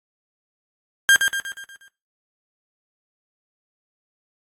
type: tone with echo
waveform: 35% pulse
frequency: 1600 Hz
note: G6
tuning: 35 cents sharp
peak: -9 dBFS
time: 1.09-1.16 s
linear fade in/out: 0 ms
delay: 120 ms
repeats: 6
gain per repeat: -6 dB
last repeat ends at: 1.88 s
effects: noise-tail reverb RT60 0.3 s tail -20 dB re dry + AAC 48 kbps